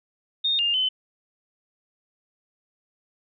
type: tone with pitch steps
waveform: sine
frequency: 3680 / 2811 / 3043 Hz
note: A#7 / F7 / F#7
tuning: -23 / +11 / +48 cents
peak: -20 dBFS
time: 0.44-0.89 s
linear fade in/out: 10 ms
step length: 150 ms
effects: none